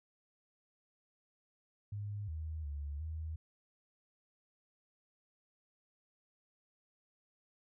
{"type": "tone with pitch steps", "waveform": "sine", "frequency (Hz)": [102.9, 78.8, 72.1, 79.3], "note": ["G#2", "D#2", "D2", "D#2"], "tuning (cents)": [-16, 23, -31, 33], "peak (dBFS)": -38, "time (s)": [1.92, 3.36], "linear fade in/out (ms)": 5, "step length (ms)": 360, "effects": []}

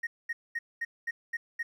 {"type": "tone bursts", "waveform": "triangle", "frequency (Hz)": 1864.7, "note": "A#6", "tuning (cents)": 0, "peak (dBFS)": -26, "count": 7, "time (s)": [0.03, 1.63], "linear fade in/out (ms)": 10, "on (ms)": 40, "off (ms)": 220, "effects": ["tanh soft clip ceiling -27 dBFS"]}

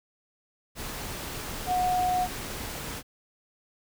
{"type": "tone in noise", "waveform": "sine", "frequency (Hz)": 729, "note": "F#5", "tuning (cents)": -26, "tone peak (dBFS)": -23, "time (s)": [1.66, 2.28], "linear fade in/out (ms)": 50, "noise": "pink", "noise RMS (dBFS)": -36, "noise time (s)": [0.75, 3.03], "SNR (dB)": 10, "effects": []}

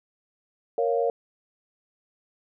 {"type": "chord", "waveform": "sine", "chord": "Bb minor", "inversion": "none", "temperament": "equal", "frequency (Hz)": [466.2, 554.4, 698.5], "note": ["Bb4", "Db5", "F5"], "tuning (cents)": [0, 0, 0], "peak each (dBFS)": [-24, -26, -28], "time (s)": [0.78, 1.1], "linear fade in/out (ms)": 2, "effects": []}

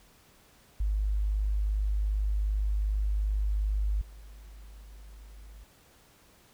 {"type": "tone with level steps", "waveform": "sine", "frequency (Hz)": 51.3, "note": "G#1", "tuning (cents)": -21, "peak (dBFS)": [-25, -45], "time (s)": [0.8, 5.64], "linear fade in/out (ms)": 5, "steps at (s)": 4.01, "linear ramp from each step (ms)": 5, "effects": ["pink hiss -60 dBFS RMS until 6.53 s"]}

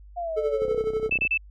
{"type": "exponential sweep", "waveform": "sine", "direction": "down", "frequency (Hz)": [714, 466.2], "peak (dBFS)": -27, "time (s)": [0.16, 0.83], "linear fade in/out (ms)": 20}
{"type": "tone with tremolo", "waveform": "triangle", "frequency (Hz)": 438.1, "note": "A4", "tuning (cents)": -7, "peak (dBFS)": -19, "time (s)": [0.36, 1.1], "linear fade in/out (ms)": 20, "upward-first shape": "sine", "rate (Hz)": 12, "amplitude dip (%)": 70}
{"type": "click train", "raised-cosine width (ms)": 2, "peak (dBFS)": -24, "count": 21, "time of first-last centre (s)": [0.62, 1.251], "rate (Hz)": 31.7}
{"type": "tone bursts", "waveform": "sine", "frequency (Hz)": 2637, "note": "E7", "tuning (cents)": 0, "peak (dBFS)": -20, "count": 3, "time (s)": [1.11, 1.376], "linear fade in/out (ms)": 5, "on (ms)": 68, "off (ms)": 31}
{"effects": ["added 50 Hz sine -44 dBFS peak until 1.5 s"]}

